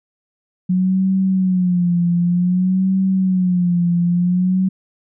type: tone with vibrato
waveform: sine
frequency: 181.6 Hz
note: F#3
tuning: 32 cents flat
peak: -13 dBFS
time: 0.69-4.69 s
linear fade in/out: 10 ms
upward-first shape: sine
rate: 0.54 Hz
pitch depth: 84 cents each way
effects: none